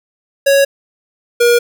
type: tone pair in turn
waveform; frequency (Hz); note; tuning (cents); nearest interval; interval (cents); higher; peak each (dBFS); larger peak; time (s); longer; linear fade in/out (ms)
square; 554.4 / 477.2; C#5 / A#4; 0 / +41; minor third; 259; first; -8; neither; 0.46-0.65 / 1.4-1.59; neither; 10
effects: none